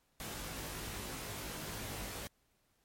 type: noise with comb filter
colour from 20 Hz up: pink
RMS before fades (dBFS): -43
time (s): 0.2-2.27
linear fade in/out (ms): 0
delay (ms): 19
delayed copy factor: +0.95
effects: pink hiss -75 dBFS RMS until 2.84 s + MP3 64 kbps